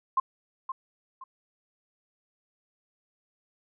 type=tone with echo; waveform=sine; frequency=1057 Hz; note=C6; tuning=17 cents sharp; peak=-20 dBFS; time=0.17-0.2 s; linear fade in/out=5 ms; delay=520 ms; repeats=2; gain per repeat=-10 dB; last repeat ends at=1.24 s; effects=none